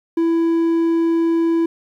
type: tone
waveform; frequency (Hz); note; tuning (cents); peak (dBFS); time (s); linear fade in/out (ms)
triangle; 331.9; E4; +12; -12; 0.17-1.66; 5
effects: 9-bit